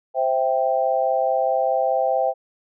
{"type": "chord", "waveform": "sine", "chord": "C major", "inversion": "none", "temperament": "equal", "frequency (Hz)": [523.3, 659.3, 784], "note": ["C5", "E5", "G5"], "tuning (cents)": [0, 0, 0], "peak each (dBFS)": -22, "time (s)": [0.14, 2.34], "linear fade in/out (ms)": 50, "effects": []}